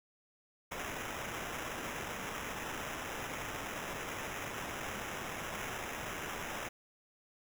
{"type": "noise with sample-and-hold", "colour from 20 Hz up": "violet", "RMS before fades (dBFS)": -41, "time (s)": [0.71, 6.69], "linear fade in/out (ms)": 10, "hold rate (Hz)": 4410, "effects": []}